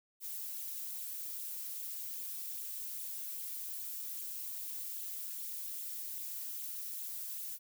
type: noise with flanger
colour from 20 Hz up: violet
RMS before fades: -42 dBFS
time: 0.2-7.59 s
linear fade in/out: 50 ms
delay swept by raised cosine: 0.26 to 5.76 ms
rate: 2.5 Hz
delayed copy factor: +0.65
effects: none